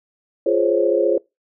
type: chord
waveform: sine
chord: Db major seventh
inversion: first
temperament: just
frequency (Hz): 346.5 / 415.8 / 519.7 / 554.4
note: F4 / Ab4 / C5 / Db5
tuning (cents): -14 / +2 / -12 / 0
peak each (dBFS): -20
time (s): 0.46-1.18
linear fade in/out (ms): 5
effects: noise-tail reverb RT60 0.2 s tail -22 dB re dry